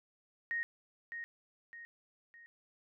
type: tone with echo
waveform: sine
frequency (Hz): 1864.7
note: A#6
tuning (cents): 0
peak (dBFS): -33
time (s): 0.51-0.63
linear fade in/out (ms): 0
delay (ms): 610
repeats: 3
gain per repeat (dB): -7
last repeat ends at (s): 2.46
effects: none